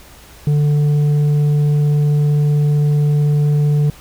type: tone with tanh clipping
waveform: sine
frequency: 147.4 Hz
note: D3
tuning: 7 cents sharp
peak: -12 dBFS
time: 0.47-3.9 s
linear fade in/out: 2 ms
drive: 5 dB
effects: added 60 Hz sine -46 dBFS peak until 4 s + pink hiss -42 dBFS RMS until 4 s